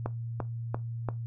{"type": "click train", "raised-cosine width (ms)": 1, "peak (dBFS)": -17, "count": 4, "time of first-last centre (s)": [0.06, 1.087], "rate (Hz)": 2.92, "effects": ["noise-tail reverb RT60 0.2 s tail -17 dB re dry", "added 116 Hz sine -33 dBFS peak until 1.26 s"]}